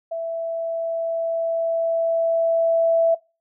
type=tone with level ramp; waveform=sine; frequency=662 Hz; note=E5; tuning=7 cents sharp; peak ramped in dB=-24 to -13 dBFS; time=0.11-3.15 s; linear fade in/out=10 ms; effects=noise-tail reverb RT60 0.3 s tail -24 dB re dry